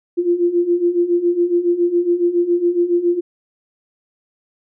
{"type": "beating tone pair", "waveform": "sine", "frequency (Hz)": [343.6, 350.8], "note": ["F4", "F4"], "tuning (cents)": [-28, 8], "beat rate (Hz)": 7.2, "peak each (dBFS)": [-19, -15], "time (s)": [0.17, 3.21], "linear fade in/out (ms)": 20, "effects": []}